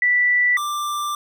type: tone pair in turn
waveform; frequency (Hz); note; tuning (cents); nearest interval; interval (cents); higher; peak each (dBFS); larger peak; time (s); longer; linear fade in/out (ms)
sine / square; 1968 / 1181.4; B6 / D6; -7 / +10; major sixth; 883; first; -14 / -23; first; 0.02-0.57 / 0.57-1.15; second; 2
effects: none